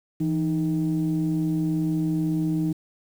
sine tone pair together, 165.05 / 311.1 Hz, E3 / D#4, +2 / 0 cents, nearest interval major seventh, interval 1098 cents, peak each -23 dBFS, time 0.2-2.73 s, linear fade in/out 10 ms, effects tanh soft clip ceiling -16 dBFS + 8-bit

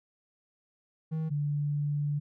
triangle / sine tone pair in turn, 158.7 / 146.04 Hz, D#3 / D3, +35 / -9 cents, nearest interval minor second, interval 144 cents, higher first, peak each -27 dBFS, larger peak neither, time 1.11-1.3 / 1.3-2.2 s, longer second, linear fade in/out 20 ms, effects none

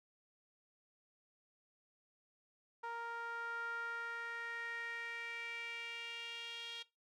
sawtooth tone with band-pass filter sweep, 466.2 Hz, A#4, in tune, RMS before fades -45 dBFS, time 2.83-6.83 s, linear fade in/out 10 ms, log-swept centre 1100 to 3300 Hz, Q 4.4, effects noise-tail reverb RT60 0.2 s tail -18 dB re dry

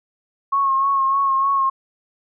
sine tone with vibrato, 1090 Hz, C#6, 29 cents flat, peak -15 dBFS, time 0.52-1.7 s, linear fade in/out 10 ms, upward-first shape sine, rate 3.3 Hz, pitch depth 31 cents each way, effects none

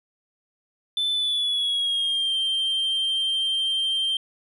sine tone with pitch glide, 3520 to 3154 Hz, A7 to G7, 0 to +10 cents, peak -19 dBFS, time 0.97-4.17 s, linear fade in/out 2 ms, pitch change -190 cents, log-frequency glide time 1.11-2.35 s, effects tanh soft clip ceiling -20 dBFS

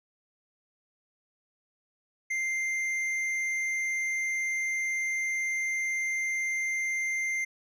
sine tone with hard clipping, 2094 Hz, C7, 1 cent sharp, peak -29 dBFS, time 2.3-7.45 s, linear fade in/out 10 ms, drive 6 dB, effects none

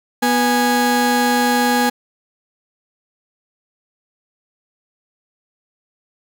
30% pulse tone pair together, 245.2 / 827.6 Hz, B3 / G#5, -12 / -6 cents, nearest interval octave + major sixth, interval 2106 cents, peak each -14 dBFS, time 0.22-1.9 s, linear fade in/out 10 ms, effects none

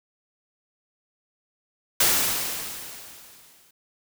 white noise with exponential decay, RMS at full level -18 dBFS, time 2-3.71 s, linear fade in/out 5 ms, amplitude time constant 370 ms, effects none

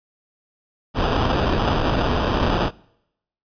pink noise with sample-and-hold, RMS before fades -20 dBFS, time 0.94-2.71 s, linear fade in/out 50 ms, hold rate 2100 Hz, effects noise-tail reverb RT60 0.8 s tail -24 dB re dry + resampled to 11025 Hz

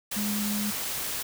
sine tone in noise, 207.7 Hz, G#3, in tune, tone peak -28 dBFS, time 0.16-0.71 s, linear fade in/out 10 ms, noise white, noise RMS -32 dBFS, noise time 0.11-1.23 s, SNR +1 dB, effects none

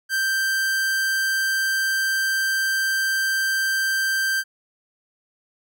45% pulse tone, 1568 Hz, G6, in tune, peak -20 dBFS, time 0.09-4.44 s, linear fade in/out 50 ms, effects none

